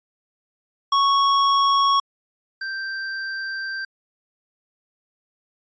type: tone pair in turn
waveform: square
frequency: 1108.7 / 1567.9 Hz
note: C#6 / G6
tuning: 0 / 0 cents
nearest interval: tritone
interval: 600 cents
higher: second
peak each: -16 / -27 dBFS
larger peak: first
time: 0.92-2 / 2.61-3.85 s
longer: second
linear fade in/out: 5 ms
effects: resampled to 16000 Hz